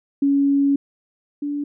sine tone pair in turn, 279.8 / 289.2 Hz, C#4 / D4, +16 / -27 cents, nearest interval minor second, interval 57 cents, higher second, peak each -14 / -22 dBFS, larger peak first, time 0.22-0.76 / 1.42-1.64 s, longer first, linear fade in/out 5 ms, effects none

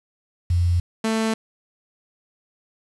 sine / sawtooth tone pair in turn, 87.31 / 222 Hz, F2 / A3, 0 / +16 cents, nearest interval octave + major third, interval 1616 cents, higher second, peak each -16 dBFS, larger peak neither, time 0.5-0.8 / 1.04-1.34 s, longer neither, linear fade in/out 5 ms, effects resampled to 24000 Hz + 7-bit

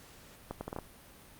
accelerating click train, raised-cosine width 1 ms, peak -23 dBFS, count 6, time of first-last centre 0.51-0.787 s, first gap 100 ms, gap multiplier 0.7, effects pink hiss -55 dBFS RMS until 1.39 s + Opus 48 kbps

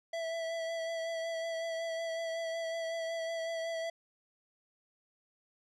square tone with vibrato, 659.3 Hz, E5, in tune, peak -35 dBFS, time 0.13-3.9 s, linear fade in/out 5 ms, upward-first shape sine, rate 5.4 Hz, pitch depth 20 cents each way, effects low-pass 6000 Hz 12 dB/octave

